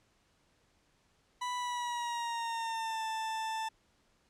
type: tone with pitch glide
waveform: 40% pulse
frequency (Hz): 988 to 885.3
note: B5 to A5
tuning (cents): 0 to +10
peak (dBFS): -33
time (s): 1.41-3.69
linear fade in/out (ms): 10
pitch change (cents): -190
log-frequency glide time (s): 1.56-3.04
effects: pink hiss -71 dBFS RMS until 4.29 s + low-pass 8000 Hz 12 dB/octave